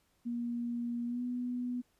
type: tone with pitch glide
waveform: sine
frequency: 237.9 to 246.3 Hz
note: A#3 to B3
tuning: +35 to -5 cents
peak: -33 dBFS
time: 0.25-1.82 s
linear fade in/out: 20 ms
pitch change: +60 cents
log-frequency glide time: 1.06-1.22 s
effects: pink hiss -73 dBFS RMS until 1.99 s + resampled to 32000 Hz